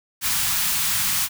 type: band-stop noise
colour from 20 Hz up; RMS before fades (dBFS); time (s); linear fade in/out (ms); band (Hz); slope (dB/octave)
white; -22; 0.21-1.29; 50; 220 to 880; 24
effects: none